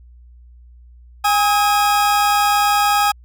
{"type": "tone pair together", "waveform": "40% pulse", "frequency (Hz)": [819, 1268.8], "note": ["G#5", "D#6"], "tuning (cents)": [-24, 33], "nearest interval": "minor sixth", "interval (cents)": 757, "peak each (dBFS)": [-14, -17], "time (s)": [1.24, 3.12], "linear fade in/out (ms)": 10, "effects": ["added 60 Hz sine -41 dBFS peak until 3.24 s"]}